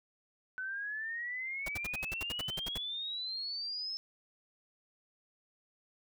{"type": "exponential sweep", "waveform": "sine", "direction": "up", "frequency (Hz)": [1500, 5274], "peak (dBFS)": -36, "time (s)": [0.58, 3.97], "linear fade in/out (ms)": 0}
{"type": "noise bursts", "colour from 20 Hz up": "pink", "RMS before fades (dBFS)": -40, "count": 13, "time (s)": [1.66, 2.778], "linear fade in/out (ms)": 5, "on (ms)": 26, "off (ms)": 65}
{"effects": []}